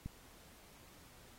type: click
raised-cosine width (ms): 5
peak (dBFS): -29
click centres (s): 0.06
effects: pink hiss -61 dBFS RMS until 1.38 s + AAC 48 kbps